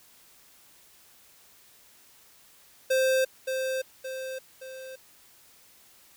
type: tone with echo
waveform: square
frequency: 523.3 Hz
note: C5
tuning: in tune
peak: -22 dBFS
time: 2.9-3.25 s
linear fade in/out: 10 ms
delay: 570 ms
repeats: 3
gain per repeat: -6 dB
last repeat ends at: 4.96 s
effects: white hiss -57 dBFS RMS until 6.16 s